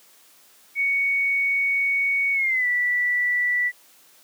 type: tone with pitch glide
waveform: sine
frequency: 2229 to 1963 Hz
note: C#7 to B6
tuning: +9 to -11 cents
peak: -19 dBFS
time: 0.75-3.72 s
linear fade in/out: 50 ms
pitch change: -220 cents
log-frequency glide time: 2.33-2.67 s
effects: white hiss -54 dBFS RMS until 4.23 s + high-pass 200 Hz 12 dB/octave